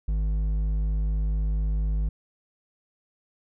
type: tone with hard clipping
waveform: sine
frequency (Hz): 52.1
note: G#1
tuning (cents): +6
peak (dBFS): -24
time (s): 0.08-2.09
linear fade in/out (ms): 5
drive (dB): 6
effects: none